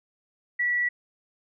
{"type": "tone", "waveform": "sine", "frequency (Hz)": 1946, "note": "B6", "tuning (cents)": -26, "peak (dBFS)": -22, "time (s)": [0.59, 0.89], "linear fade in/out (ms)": 10, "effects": []}